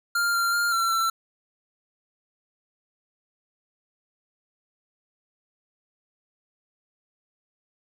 square tone with pitch steps, 1398 / 1383 / 1403 / 1356 / 1344 Hz, F6 / F6 / F6 / E6 / E6, +1 / -17 / +8 / +49 / +33 cents, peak -22 dBFS, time 0.15-1.1 s, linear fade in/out 5 ms, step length 190 ms, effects none

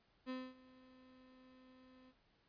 35% pulse tone with ADSR envelope, 257 Hz, C4, 31 cents flat, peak -39 dBFS, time 0.26-2.14 s, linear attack 37 ms, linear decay 240 ms, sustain -21 dB, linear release 52 ms, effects pink hiss -75 dBFS RMS until 2.48 s + resampled to 11025 Hz

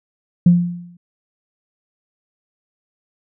sine tone with exponential decay, 174.61 Hz, F3, in tune, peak -4 dBFS, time 0.46-0.97 s, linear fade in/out 5 ms, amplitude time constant 110 ms, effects tanh soft clip ceiling -1 dBFS

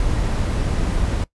brown noise, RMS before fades -20 dBFS, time 0-1.24 s, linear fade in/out 2 ms, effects noise-tail reverb RT60 0.1 s tail -19 dB re dry + resampled to 24000 Hz

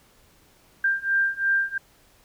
sine beating tone pair, 1586 / 1588.9 Hz, G6 / G6, +20 / +23 cents, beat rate 2.9 Hz, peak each -24 / -23 dBFS, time 0.84-1.78 s, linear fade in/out 5 ms, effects pink hiss -58 dBFS RMS until 2.24 s

